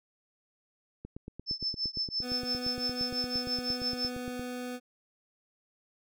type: click train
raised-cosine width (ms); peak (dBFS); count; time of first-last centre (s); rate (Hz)
3; -28; 30; 1.05-4.395; 8.67
type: tone with tremolo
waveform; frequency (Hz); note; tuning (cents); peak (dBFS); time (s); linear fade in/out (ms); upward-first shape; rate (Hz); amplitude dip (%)
sine; 5274; E8; 0; -27; 1.46-4.11; 50; triangle; 5.9; 100
type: tone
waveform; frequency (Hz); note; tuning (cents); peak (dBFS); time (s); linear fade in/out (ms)
25% pulse; 248.5; B3; +11; -32; 2.21-4.8; 50
effects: none